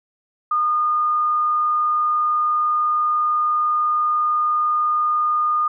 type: tone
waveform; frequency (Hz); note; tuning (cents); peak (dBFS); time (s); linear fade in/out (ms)
sine; 1221; D#6; -33; -16; 0.51-5.68; 5
effects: none